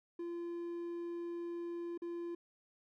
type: tone with dropouts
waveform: triangle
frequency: 343.2 Hz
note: F4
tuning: 30 cents flat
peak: -37 dBFS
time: 0.19-2.35 s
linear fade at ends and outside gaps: 5 ms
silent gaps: 1.977-2.019 s
effects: none